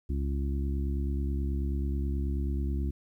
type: harmonic tone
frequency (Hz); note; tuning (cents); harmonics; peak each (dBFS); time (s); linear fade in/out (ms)
69.3; C#2; 0; 1 / 2 / 3 / 4 / 5; -28 / -39 / -39 / -40 / -42; 0.09-2.91; 10
effects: 11-bit